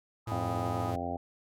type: chord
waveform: sine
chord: G# minor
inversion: none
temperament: equal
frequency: 830.6 / 987.8 / 1244.5 Hz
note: G#5 / B5 / D#6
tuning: 0 / 0 / 0 cents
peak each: -42 / -43 / -40 dBFS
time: 0.26-0.94 s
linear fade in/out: 50 ms
type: tone with vibrato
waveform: 45% pulse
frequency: 108.8 Hz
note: A2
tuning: 19 cents flat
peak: -34 dBFS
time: 0.27-0.96 s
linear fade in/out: 5 ms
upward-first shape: triangle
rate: 13 Hz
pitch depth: 98 cents each way
type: harmonic tone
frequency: 87.31 Hz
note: F2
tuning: in tune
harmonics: 1 / 2 / 3 / 4 / 5 / 6 / 7 / 8 / 9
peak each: -40 / -44 / -38 / -44 / -44 / -44 / -41 / -38 / -38 dBFS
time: 0.31-1.17 s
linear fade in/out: 5 ms
effects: MP3 96 kbps